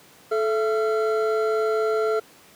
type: tone cluster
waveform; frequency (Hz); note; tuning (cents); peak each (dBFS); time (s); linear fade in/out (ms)
triangle; 435.7 / 669 / 1371; A4 / E5 / F6; -17 / +25 / -32; -19 / -26 / -27; 0.31-2.2; 10
effects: pink hiss -51 dBFS RMS until 2.55 s + high-pass 150 Hz 12 dB/octave